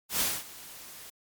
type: noise with ADSR envelope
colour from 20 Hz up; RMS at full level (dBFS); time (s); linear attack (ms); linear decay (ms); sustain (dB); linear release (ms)
white; -26; 0.09-1.1; 110; 230; -20; 6
effects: MP3 96 kbps